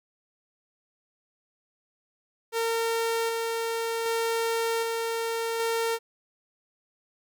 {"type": "tone with tremolo", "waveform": "sawtooth", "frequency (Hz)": 457.3, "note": "A#4", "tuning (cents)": -33, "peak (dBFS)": -21, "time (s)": [2.52, 5.99], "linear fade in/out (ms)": 50, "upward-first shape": "square", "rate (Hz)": 0.65, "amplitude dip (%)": 25, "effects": []}